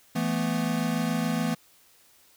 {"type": "chord", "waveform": "square", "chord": "E suspended fourth", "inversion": "none", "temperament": "equal with one note detuned", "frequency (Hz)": [167.02, 220, 246.9], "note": ["E3", "A3", "B3"], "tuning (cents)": [23, 0, 0], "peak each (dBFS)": -30, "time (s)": [0.15, 1.55], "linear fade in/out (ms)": 10, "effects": ["white hiss -59 dBFS RMS until 2.36 s"]}